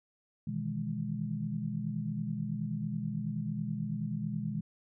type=chord; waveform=sine; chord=E major seventh; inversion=second; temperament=equal; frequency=123.47 / 155.56 / 164.81 / 207.7 Hz; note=B2 / D#3 / E3 / G#3; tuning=0 / 0 / 0 / 0 cents; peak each=-39 / -38 / -39 / -36 dBFS; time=0.47-4.61 s; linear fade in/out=5 ms; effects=none

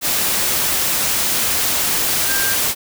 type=tone in noise; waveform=sine; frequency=1587 Hz; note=G6; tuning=21 cents sharp; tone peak=-22 dBFS; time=2.26-2.57 s; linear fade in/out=50 ms; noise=white; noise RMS=-18 dBFS; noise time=0.01-2.75 s; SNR=-7 dB; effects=none

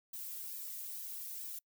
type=noise with flanger; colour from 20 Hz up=violet; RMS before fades=-44 dBFS; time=0.13-1.59 s; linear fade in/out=5 ms; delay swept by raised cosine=1.4 to 2.36 ms; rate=2.3 Hz; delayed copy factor=-0.85; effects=noise-tail reverb RT60 0.1 s tail -26 dB re dry

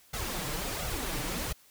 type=noise with flanger; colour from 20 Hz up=pink; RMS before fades=-34 dBFS; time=0.13-1.53 s; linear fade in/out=10 ms; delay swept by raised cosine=1.4 to 6.8 ms; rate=1.4 Hz; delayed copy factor=+0.7; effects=white hiss -60 dBFS RMS until 1.7 s

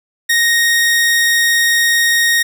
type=tone; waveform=sawtooth; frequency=1864.7 Hz; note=A#6; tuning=in tune; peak=-7 dBFS; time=0.29-2.43 s; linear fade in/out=10 ms; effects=none

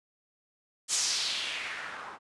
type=noise with low-pass filter sweep; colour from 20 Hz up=blue; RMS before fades=-33 dBFS; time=0.88-2.19 s; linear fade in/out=50 ms; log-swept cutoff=7500 to 960 Hz; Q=2.2; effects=resampled to 24000 Hz

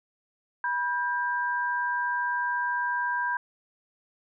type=tone pair together; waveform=sine; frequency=975.9 / 1590 Hz; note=B5 / G6; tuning=-21 / +24 cents; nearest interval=minor sixth; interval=845 cents; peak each=-28 dBFS; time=0.64-3.37 s; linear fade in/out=2 ms; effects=none

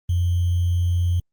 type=tone with sample-and-hold; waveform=sine; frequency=87.4 Hz; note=F2; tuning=2 cents sharp; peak=-17 dBFS; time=0.09-1.2 s; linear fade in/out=5 ms; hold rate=3150 Hz; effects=Opus 32 kbps

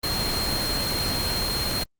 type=tone in noise; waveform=sine; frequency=4208 Hz; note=C8; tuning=9 cents sharp; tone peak=-27 dBFS; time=0.03-1.84 s; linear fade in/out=10 ms; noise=pink; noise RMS=-27 dBFS; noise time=0.03-1.84 s; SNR=-3 dB; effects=Opus 32 kbps

